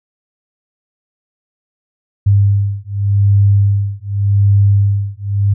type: beating tone pair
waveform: sine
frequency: 100 / 100.86 Hz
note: G2 / G2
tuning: +35 / +50 cents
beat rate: 0.86 Hz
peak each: -12 dBFS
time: 2.26-5.54 s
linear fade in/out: 10 ms
effects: none